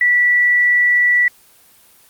sine tone, 1956 Hz, B6, 17 cents flat, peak -10 dBFS, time 0.01-1.28 s, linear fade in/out 2 ms, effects white hiss -49 dBFS RMS until 2.09 s + Opus 24 kbps

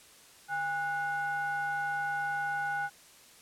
triangle ring-modulated tone, 330.9 Hz, E4, 7 cents sharp, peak -25 dBFS, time 0.48-2.9 s, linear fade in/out 50 ms, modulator 1140 Hz, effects white hiss -56 dBFS RMS until 3.41 s + low-pass 11000 Hz 12 dB/octave

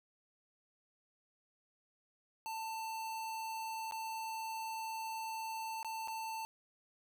square tone with dropouts, 891 Hz, A5, 22 cents sharp, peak -40 dBFS, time 2.46-6.45 s, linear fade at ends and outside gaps 0 ms, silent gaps 3.911-3.922 / 5.829-5.847 / 6.075-6.082 s, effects none

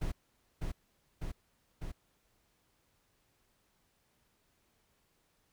brown noise with echo, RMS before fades -34 dBFS, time 0.01-0.12 s, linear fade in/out 10 ms, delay 600 ms, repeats 3, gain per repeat -2 dB, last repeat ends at 1.92 s, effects pink hiss -74 dBFS RMS until 5.52 s

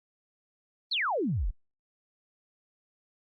sine exponential sweep, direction down, 4620 to 32 Hz, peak -26 dBFS, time 0.91-1.51 s, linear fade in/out 10 ms, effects Opus 32 kbps

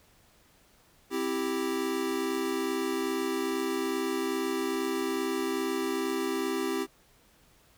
square chord, C major, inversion none, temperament equal, 261.6 / 329.6 / 392 Hz, C4 / E4 / G4, 0 / 0 / 0 cents, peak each -35 / -34 / -32 dBFS, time 1.1-6.87 s, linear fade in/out 50 ms, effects pink hiss -62 dBFS RMS until 7.77 s

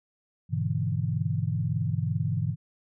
sine chord, E dominant seventh, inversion first, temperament equal with one note detuned, 101.4 / 123.47 / 146.83 / 164.81 Hz, G#2 / B2 / D3 / E3, -41 / 0 / 0 / 0 cents, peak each -30 / -30 / -31 / -31 dBFS, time 0.49-2.56 s, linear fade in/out 50 ms, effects none

